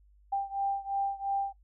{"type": "beating tone pair", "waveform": "sine", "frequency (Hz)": [790, 792.9], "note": ["G5", "G5"], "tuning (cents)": [13, 20], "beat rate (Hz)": 2.9, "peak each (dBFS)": [-31, -33], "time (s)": [0.32, 1.53], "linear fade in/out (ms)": 10, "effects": ["noise-tail reverb RT60 0.1 s tail -18 dB re dry", "added 50 Hz sine -58 dBFS peak until 1.63 s"]}